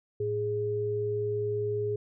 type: tone pair together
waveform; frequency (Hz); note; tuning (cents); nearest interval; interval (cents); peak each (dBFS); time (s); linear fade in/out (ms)
sine; 110 / 415.3; A2 / G#4; 0 / 0; octave + major seventh; 2300; -34 / -28; 0.2-1.96; 5
effects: none